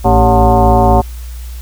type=tone with frequency modulation; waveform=sine; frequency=392 Hz; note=G4; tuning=in tune; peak=-5 dBFS; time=0.04-1.02 s; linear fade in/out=20 ms; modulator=168 Hz; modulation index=3.1; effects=added 60 Hz sine -23 dBFS peak until 1.61 s + white hiss -39 dBFS RMS until 1.61 s